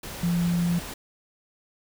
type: tone in noise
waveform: sine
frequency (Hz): 172.7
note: F3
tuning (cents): -19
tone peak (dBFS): -21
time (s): 0.23-0.79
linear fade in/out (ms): 5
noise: pink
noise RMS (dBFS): -37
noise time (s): 0.03-0.94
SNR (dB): +13
effects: none